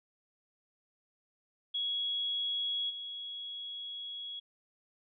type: tone with level steps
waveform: sine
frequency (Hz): 3335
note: G#7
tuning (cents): +7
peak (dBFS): -31 / -39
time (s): 1.74-4.4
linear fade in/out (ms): 10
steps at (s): 2.89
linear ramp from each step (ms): 20
effects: none